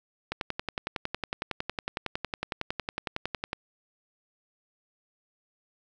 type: click train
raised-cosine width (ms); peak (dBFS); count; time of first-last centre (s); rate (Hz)
0.3; -14; 36; 0.32-3.531; 10.9
effects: none